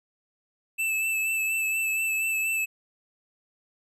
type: tone with vibrato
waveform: square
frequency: 2634 Hz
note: E7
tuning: 2 cents flat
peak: -25 dBFS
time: 0.78-2.66 s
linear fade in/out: 20 ms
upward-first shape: sine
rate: 4.2 Hz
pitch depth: 23 cents each way
effects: none